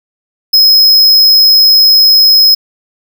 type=tone; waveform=square; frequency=5120 Hz; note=D#8; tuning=49 cents sharp; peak=-3 dBFS; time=0.53-2.55 s; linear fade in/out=10 ms; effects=none

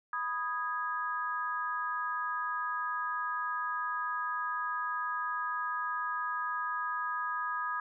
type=chord; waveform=sine; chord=G# minor; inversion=first; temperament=equal with one note detuned; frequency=987.8 / 1244.5 / 1650.7 Hz; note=B5 / D#6 / G#6; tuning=0 / 0 / -11 cents; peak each=-38 / -34 / -37 dBFS; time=0.13-7.8 s; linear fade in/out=2 ms; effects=none

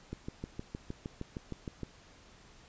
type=click train; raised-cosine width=3 ms; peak=-25 dBFS; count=12; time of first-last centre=0.13-1.833 s; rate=6.46 Hz; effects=pink hiss -58 dBFS RMS until 2.68 s + resampled to 16000 Hz

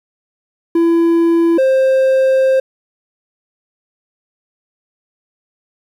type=tone pair in turn; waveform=triangle; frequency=335.3 / 528 Hz; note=E4 / C5; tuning=+30 / +16 cents; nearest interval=minor sixth; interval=786 cents; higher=second; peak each=-7 dBFS; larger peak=neither; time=0.75-1.58 / 1.58-2.6 s; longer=second; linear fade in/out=5 ms; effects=8-bit

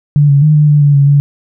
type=tone with pitch steps; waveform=sine; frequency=146.1 / 140.8 / 152.7 / 149.6 / 147.5 / 144.2 / 140.5 / 143.1 Hz; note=D3 / C#3 / D#3 / D3 / D3 / D3 / C#3 / D3; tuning=-9 / +27 / -32 / +32 / +8 / -31 / +24 / -45 cents; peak=-4 dBFS; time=0.16-1.2 s; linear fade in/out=0 ms; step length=130 ms; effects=none

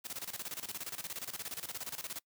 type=noise with tremolo; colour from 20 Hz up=white; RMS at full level=-40 dBFS; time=0.04-2.2 s; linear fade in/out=20 ms; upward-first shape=square; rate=17 Hz; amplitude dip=80%; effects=noise-tail reverb RT60 0.1 s tail -25 dB re dry + high-pass 80 Hz 12 dB/octave

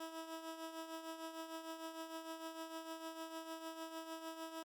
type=tone with tremolo; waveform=15% pulse; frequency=324.3 Hz; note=E4; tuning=28 cents flat; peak=-37 dBFS; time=0-4.63 s; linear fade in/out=5 ms; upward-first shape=triangle; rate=6.6 Hz; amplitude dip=65%; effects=Opus 48 kbps

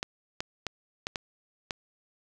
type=clicks; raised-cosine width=0.2 ms; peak=-14 dBFS; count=6; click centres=0.029 / 0.405 / 0.667 / 1.069 / 1.158 / 1.708 s; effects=none

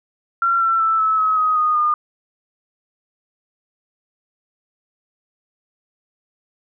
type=tone with pitch steps; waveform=sine; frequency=1368 / 1345.3 / 1322.9 / 1301 / 1279.3 / 1258.1 / 1237.2 / 1216.6 Hz; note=F6 / E6 / E6 / E6 / D#6 / D#6 / D#6 / D#6; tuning=-36 / +35 / +6 / -23 / +48 / +19 / -10 / -39 cents; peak=-14 dBFS; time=0.42-1.94 s; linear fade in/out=2 ms; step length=190 ms; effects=none

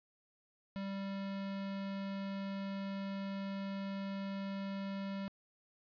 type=tone; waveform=square; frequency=196 Hz; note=G3; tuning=in tune; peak=-39 dBFS; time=0.76-5.28 s; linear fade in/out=0 ms; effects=resampled to 11025 Hz + 11-bit

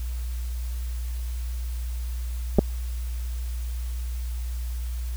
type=clicks; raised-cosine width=2 ms; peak=-4 dBFS; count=2; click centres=2.586 / 2.591 s; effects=added 60 Hz sine -27 dBFS peak until 5.16 s + white hiss -47 dBFS RMS until 5.16 s

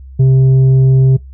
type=tone with tanh clipping; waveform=triangle; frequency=132.1 Hz; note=C3; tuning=17 cents sharp; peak=-6 dBFS; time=0.19-1.17 s; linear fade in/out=10 ms; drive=9 dB; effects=noise-tail reverb RT60 0.2 s tail -23 dB re dry + added 66 Hz sine -30 dBFS peak until 1.33 s

